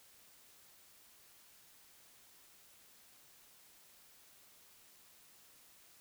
silence, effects white hiss -63 dBFS RMS until 6 s

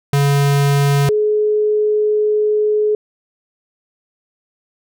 square / sine tone pair in turn, 141.4 / 423.7 Hz, C#3 / G#4, +35 / +35 cents, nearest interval octave + perfect fifth, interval 1900 cents, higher second, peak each -12 dBFS, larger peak neither, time 0.13-1.09 / 1.09-2.95 s, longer second, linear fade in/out 2 ms, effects none

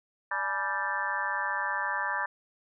harmonic tone with a mistuned harmonic, 196 Hz, G3, in tune, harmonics 3 / 4 / 5 / 6 / 7 / 8 / 9, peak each -43 / -38 / -34 / -36 / -42 / -34 / -33 dBFS, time 0.31-2.26 s, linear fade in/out 5 ms, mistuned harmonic 4, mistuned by +130 cents, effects none

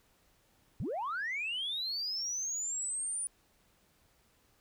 sine linear sweep, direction up, 77.1 to 9490 Hz, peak -32 dBFS, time 0.8-3.27 s, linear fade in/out 0 ms, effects tanh soft clip ceiling -30 dBFS + pink hiss -69 dBFS RMS until 4.6 s

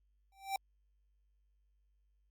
square tone with exponential growth, 780 Hz, G5, 9 cents flat, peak -31 dBFS, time 0.32-0.56 s, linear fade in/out 2 ms, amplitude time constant 51 ms, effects added 50 Hz sine -70 dBFS peak until 2.3 s + Opus 48 kbps

